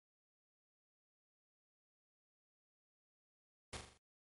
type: noise with echo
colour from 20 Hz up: pink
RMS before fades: -45 dBFS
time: 3.73-3.77 s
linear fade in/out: 2 ms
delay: 41 ms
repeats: 5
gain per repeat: -5 dB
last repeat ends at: 3.975 s
effects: low-pass 12000 Hz 12 dB/octave + MP3 48 kbps